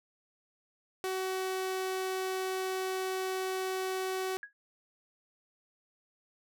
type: tone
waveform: sawtooth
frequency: 376.4 Hz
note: F#4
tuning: 30 cents sharp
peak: -28 dBFS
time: 1.04-4.37 s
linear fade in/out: 0 ms
type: tone with exponential decay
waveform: sine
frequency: 1661.2 Hz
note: G#6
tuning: in tune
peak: -36 dBFS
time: 4.43-4.53 s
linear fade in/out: 1 ms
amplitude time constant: 21 ms
effects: none